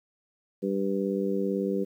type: harmonic tone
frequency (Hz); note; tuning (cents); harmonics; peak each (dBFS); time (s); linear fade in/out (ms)
98; G2; 0; 2 / 3 / 4 / 5; -29 / -33 / -30 / -32; 0.62-1.85; 20
effects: 10-bit